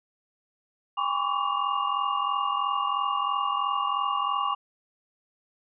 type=tone cluster; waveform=sine; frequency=810 / 1015 / 1108 / 1151 / 2822 Hz; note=G#5 / B5 / C#6 / D6 / F7; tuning=-43 / +47 / -1 / -35 / +17 cents; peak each=-33 / -32 / -29 / -28 / -37 dBFS; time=0.97-4.55 s; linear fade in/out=10 ms; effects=none